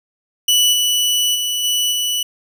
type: tone with level steps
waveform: sawtooth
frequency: 2960 Hz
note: F#7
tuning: in tune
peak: -8 / -11 / -15 / -12 / -14 dBFS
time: 0.48-2.23 s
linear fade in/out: 5 ms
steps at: 0.72 / 1.34 / 1.63 / 1.91 s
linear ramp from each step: 20 ms
effects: none